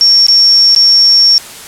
sine tone with dropouts, 5490 Hz, F8, 31 cents flat, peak -3 dBFS, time 0.01-1.38 s, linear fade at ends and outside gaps 0 ms, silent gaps 0.266-0.284 / 0.749-0.762 s, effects white hiss -29 dBFS RMS until 1.67 s + low-pass 11000 Hz 12 dB/octave

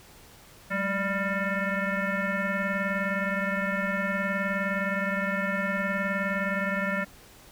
sine tone with frequency modulation, 987.8 Hz, B5, in tune, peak -25 dBFS, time 0.7-7.05 s, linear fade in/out 20 ms, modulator 399 Hz, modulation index 2.8, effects pink hiss -52 dBFS RMS until 7.51 s

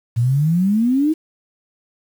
sine exponential sweep, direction up, 112.6 to 324.2 Hz, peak -13 dBFS, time 0.16-1.14 s, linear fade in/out 20 ms, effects 7-bit

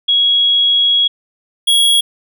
sine / square tone pair in turn, 3322 / 3322 Hz, G#7 / G#7, 0 / 0 cents, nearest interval unison, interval 0 cents, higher neither, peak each -9 dBFS, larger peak neither, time 0.08-1.08 / 1.67-2.01 s, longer first, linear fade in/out 10 ms, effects none

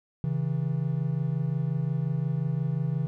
triangle tone pair together, 135.44 / 161.1 Hz, C#3 / E3, -40 / -39 cents, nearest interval minor third, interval 301 cents, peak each -26 dBFS, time 0.24-3.07 s, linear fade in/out 0 ms, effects none

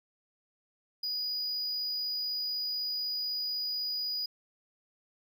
triangle tone, 4922 Hz, D#8, 20 cents flat, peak -30 dBFS, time 1.03-4.26 s, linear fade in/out 5 ms, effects none

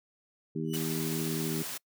harmonic tone, 79.7 Hz, D#2, 42 cents sharp, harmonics 2 / 3 / 4 / 5, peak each -34 / -36 / -37 / -38 dBFS, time 0.55-1.63 s, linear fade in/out 10 ms
sawtooth tone with exponential growth, 2960 Hz, F#7, in tune, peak -31 dBFS, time 0.64-0.76 s, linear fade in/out 1 ms, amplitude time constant 24 ms
white high-pass noise, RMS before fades -38 dBFS, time 0.73-1.78 s, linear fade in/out 10 ms, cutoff 120 Hz, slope 96 dB/octave
effects noise-tail reverb RT60 0.1 s tail -25 dB re dry

